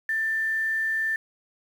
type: tone with quantisation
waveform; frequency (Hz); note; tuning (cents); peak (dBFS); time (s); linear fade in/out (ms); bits
sine; 1779; A6; +19; -23; 0.09-1.16; 2; 8
effects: none